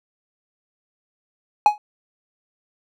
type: tone with exponential decay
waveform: triangle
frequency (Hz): 838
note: G#5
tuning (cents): +15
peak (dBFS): -4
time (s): 1.66-1.78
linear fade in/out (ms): 1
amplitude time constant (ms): 26
effects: none